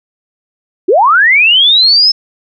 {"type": "linear sweep", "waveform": "sine", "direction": "up", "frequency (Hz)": [318.9, 5274], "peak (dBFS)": -4, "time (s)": [0.88, 2.12], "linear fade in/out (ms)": 10, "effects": []}